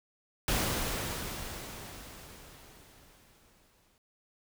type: noise with exponential decay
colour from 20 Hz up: pink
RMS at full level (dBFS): -29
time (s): 0.48-3.98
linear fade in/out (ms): 1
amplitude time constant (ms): 760
effects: none